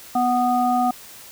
harmonic tone, 246.9 Hz, B3, in tune, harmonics 1 / 3 / 5, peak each -22 / -18 / -27 dBFS, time 0.15-0.91 s, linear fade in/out 5 ms, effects white hiss -42 dBFS RMS until 1.31 s

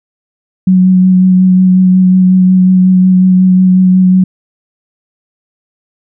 sine tone with vibrato, 185 Hz, F#3, in tune, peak -3 dBFS, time 0.67-4.24 s, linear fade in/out 5 ms, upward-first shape sine, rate 5.5 Hz, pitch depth 15 cents each way, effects none

